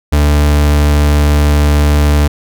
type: tone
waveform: 40% pulse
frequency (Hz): 73.5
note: D2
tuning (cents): +2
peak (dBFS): -6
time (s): 0.12-2.28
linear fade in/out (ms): 10
effects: none